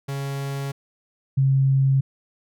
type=tone pair in turn; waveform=45% pulse / sine; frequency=138.59 / 135.03 Hz; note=C#3 / C#3; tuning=0 / -45 cents; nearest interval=unison; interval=45 cents; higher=first; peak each=-26 / -15 dBFS; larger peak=second; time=0.08-0.72 / 1.37-2.01 s; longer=neither; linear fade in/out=10 ms; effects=none